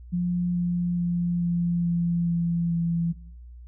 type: tone with pitch steps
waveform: sine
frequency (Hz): 176.6 / 175.28 / 173.97 / 172.67 / 171.37 / 170.09 / 168.82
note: F3 / F3 / F3 / F3 / F3 / F3 / E3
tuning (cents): +20 / +7 / -6 / -19 / -32 / -45 / +42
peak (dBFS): -22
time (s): 0.12-3.13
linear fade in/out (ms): 20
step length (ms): 430
effects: noise-tail reverb RT60 0.8 s tail -21 dB re dry + added 60 Hz sine -41 dBFS peak until 3.67 s

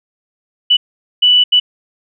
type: tone bursts at uneven times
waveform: sine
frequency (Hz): 2966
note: F#7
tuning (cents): +4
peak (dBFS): -6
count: 3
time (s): 0.7-0.77 / 1.22-1.44 / 1.52-1.6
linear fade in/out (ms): 10
effects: none

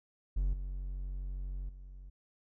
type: tone with level steps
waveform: triangle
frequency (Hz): 46.25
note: F#1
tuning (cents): 0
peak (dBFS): -26 / -34 / -44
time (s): 0.36-2.1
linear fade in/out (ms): 10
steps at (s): 0.53 / 1.69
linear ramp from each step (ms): 2
effects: none

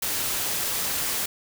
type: noise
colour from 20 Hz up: white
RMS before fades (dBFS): -27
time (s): 0.02-1.26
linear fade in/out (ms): 5
effects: none

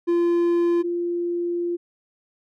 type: tone pair in turn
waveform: triangle / sine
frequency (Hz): 344.2 / 346.8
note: F4 / F4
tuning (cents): -25 / -12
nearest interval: unison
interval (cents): 13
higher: second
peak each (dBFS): -15 / -22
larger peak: first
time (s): 0.07-0.83 / 0.83-1.77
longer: second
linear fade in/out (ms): 20
effects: none

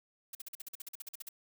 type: noise bursts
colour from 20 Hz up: blue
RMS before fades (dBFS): -43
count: 15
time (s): 0.33-1.289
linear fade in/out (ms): 5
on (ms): 21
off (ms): 46
effects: none

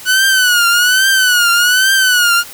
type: tone with vibrato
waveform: sawtooth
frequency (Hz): 1480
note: F#6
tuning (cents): 0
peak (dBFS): -5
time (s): 0.05-2.44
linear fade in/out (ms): 50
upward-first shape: triangle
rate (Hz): 1.2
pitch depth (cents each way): 120
effects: white hiss -33 dBFS RMS until 2.53 s

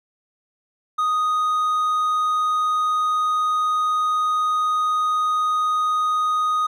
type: tone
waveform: triangle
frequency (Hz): 1244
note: D#6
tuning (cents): -1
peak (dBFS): -16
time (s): 0.98-6.67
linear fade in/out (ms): 10
effects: none

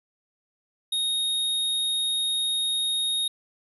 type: tone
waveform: square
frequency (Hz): 3729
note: A#7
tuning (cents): 0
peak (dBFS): -24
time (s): 0.92-3.28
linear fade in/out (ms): 5
effects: resampled to 32000 Hz

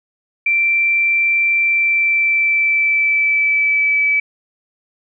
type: tone with pitch glide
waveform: sine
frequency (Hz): 2349 to 2299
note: D7 to D7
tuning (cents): 0 to -37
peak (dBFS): -12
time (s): 0.46-4.2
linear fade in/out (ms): 5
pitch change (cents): -37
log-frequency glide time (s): 1.6-4.04
effects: none

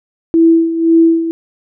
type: tone with tremolo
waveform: sine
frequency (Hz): 329.6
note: E4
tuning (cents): 0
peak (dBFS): -4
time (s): 0.34-1.31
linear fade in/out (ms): 0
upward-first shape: sine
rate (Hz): 1.9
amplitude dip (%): 70
effects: none

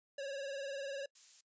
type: tone with vibrato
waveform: square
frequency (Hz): 554.4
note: C#5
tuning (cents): 0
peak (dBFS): -40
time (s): 0.18-1.06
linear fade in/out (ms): 5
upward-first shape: triangle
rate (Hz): 20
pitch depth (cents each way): 78
type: noise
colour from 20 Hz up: violet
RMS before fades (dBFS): -50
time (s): 1.15-1.41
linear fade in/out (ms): 5
effects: noise-tail reverb RT60 0.1 s tail -23 dB re dry + resampled to 16000 Hz

